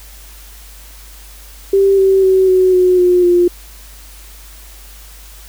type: tone with pitch steps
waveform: sine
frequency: 392 / 385 / 378.2 / 371.5 / 364.9 / 358.4 / 352.1 Hz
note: G4 / G4 / F#4 / F#4 / F#4 / F4 / F4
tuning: 0 / -31 / +38 / +7 / -24 / +45 / +14 cents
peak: -7 dBFS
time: 1.73-3.48 s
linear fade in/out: 5 ms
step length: 250 ms
effects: added 50 Hz sine -36 dBFS peak until 5.48 s + white hiss -40 dBFS RMS until 5.48 s